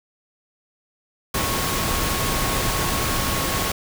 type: tone in noise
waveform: sine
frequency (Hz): 1097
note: C#6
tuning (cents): -18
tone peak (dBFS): -30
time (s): 1.34-3.72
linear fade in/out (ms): 5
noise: pink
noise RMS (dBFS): -23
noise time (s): 1.34-3.72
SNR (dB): -10
effects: none